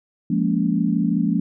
sine chord, Bb minor seventh, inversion second, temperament equal with one note detuned, 174.61 / 207.7 / 233.1 / 282.5 Hz, F3 / Ab3 / Bb3 / Db4, 0 / 0 / 0 / +33 cents, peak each -22 / -22 / -23 / -24 dBFS, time 0.3-1.4 s, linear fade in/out 5 ms, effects none

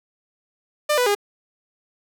sawtooth tone with pitch steps, 598 / 494.2 / 408.4 Hz, D5 / B4 / G#4, +31 / +1 / -29 cents, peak -13 dBFS, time 0.89-1.151 s, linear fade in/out 10 ms, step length 87 ms, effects none

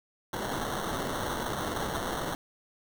violet noise with sample-and-hold, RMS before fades -33 dBFS, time 0.33-2.35 s, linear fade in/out 2 ms, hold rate 2450 Hz, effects none

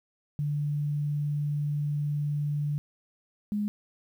sine tone pair in turn, 146.83 / 207.6 Hz, D3 / G#3, 0 / 0 cents, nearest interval tritone, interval 600 cents, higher second, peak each -26 dBFS, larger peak neither, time 0.39-2.78 / 3.52-3.68 s, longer first, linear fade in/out 0 ms, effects 10-bit

